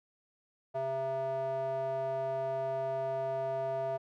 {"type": "tone with band-pass filter", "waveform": "square", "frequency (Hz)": 133.5, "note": "C3", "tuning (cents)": 35, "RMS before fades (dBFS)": -34, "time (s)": [0.74, 3.98], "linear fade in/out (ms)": 20, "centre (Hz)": 670, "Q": 4.6, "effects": []}